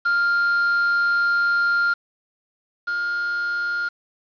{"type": "tone pair in turn", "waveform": "triangle", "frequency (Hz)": [1399, 1411.2], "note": ["F6", "F6"], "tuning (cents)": [3, 18], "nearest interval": "unison", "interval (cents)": 15, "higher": "second", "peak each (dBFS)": [-15, -20], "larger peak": "first", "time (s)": [[0.05, 1.94], [2.87, 3.89]], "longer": "first", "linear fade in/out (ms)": 10, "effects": ["resampled to 11025 Hz", "7-bit"]}